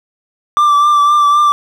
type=tone with vibrato; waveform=triangle; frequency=1174.7 Hz; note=D6; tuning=in tune; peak=-5 dBFS; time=0.57-1.52 s; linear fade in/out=0 ms; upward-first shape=triangle; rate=3.9 Hz; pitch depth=32 cents each way; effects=none